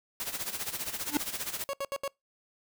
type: noise with tremolo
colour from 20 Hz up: white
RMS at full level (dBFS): -33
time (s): 0.2-1.64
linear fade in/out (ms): 0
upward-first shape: sine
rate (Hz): 15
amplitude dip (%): 75
type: tone with exponential growth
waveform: square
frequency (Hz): 293.7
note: D4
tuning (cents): 0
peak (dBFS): -21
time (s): 1.08-1.17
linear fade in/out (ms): 1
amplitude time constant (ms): 19
type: tone bursts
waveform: 30% pulse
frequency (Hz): 554.4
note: C#5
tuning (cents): 0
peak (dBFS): -28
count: 4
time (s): 1.69-2.078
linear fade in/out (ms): 0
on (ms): 43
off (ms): 72
effects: noise-tail reverb RT60 0.2 s tail -26 dB re dry